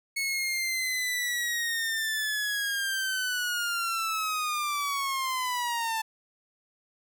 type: linear sweep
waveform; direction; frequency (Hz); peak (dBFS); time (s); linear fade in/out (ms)
sawtooth; down; 2203 to 880; -24; 0.16-6.02; 10
effects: none